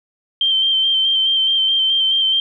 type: tone with vibrato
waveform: sine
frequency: 3136 Hz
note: G7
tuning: in tune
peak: -13 dBFS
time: 0.41-2.4 s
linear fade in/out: 2 ms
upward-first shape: square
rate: 4.7 Hz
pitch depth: 19 cents each way
effects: none